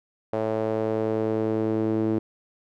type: tone with band-pass filter sweep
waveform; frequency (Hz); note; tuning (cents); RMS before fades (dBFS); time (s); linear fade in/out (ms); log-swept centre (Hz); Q
sawtooth; 110; A2; 0; -25; 0.33-2.19; 5; 560 to 330; 2.6
effects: none